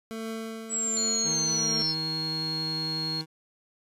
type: tone with tremolo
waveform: 25% pulse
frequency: 223.6 Hz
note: A3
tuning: 28 cents sharp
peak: -28 dBFS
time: 0.11-1.82 s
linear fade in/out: 0 ms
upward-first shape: triangle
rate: 1.3 Hz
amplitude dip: 55%
type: exponential sweep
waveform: sine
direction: down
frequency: 7860 to 5240 Hz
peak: -26 dBFS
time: 0.69-1.95 s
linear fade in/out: 50 ms
type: tone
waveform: sine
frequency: 4286 Hz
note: C8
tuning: 41 cents sharp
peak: -29 dBFS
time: 0.97-3.21 s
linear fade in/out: 0 ms
type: tone with vibrato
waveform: 25% pulse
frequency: 158.4 Hz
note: D#3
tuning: 31 cents sharp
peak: -30 dBFS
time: 1.23-3.26 s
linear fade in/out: 50 ms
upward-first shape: triangle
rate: 11 Hz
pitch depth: 10 cents each way
effects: resampled to 32000 Hz